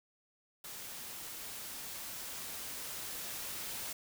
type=noise with level ramp; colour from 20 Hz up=white; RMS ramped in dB=-46 to -41 dBFS; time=0.64-3.93 s; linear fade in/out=5 ms; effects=none